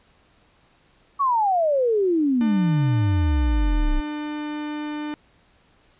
sine exponential sweep, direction down, 1150 to 30.08 Hz, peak -17 dBFS, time 1.19-4.01 s, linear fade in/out 20 ms
45% pulse tone, 299.3 Hz, D4, 33 cents sharp, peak -27 dBFS, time 2.41-5.14 s, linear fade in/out 0 ms
effects pink hiss -59 dBFS RMS until 5.99 s + resampled to 8000 Hz

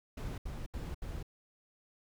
brown noise bursts, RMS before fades -40 dBFS, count 4, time 0.17-1.229 s, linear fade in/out 5 ms, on 210 ms, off 73 ms, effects none

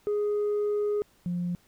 sine tone pair in turn, 415.3 / 175.98 Hz, G#4 / F3, 0 / +13 cents, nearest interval octave + minor third, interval 1487 cents, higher first, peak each -22 / -26 dBFS, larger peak first, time 0.07-1.02 / 1.26-1.55 s, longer first, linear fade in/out 0 ms, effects tanh soft clip ceiling -23 dBFS + pink hiss -63 dBFS RMS until 1.67 s

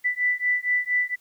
sine beating tone pair, 1980 / 1984.3 Hz, B6 / B6, +4 / +8 cents, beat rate 4.3 Hz, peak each -24 dBFS, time 0.04-1.16 s, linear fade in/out 20 ms, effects white hiss -62 dBFS RMS until 1.2 s

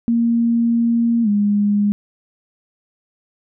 sine tone with pitch glide, 233.1 to 205.3 Hz, A#3 to G#3, 0 to -20 cents, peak -13 dBFS, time 0.08-1.92 s, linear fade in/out 0 ms, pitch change -220 cents, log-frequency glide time 1.23-1.28 s, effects none

